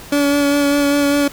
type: tone with vibrato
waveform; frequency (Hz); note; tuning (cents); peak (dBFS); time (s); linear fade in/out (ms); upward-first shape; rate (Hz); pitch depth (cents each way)
30% pulse; 285.6; D4; -48; -10; 0.12-1.28; 5; sine; 5; 16
effects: pink hiss -36 dBFS RMS until 1.32 s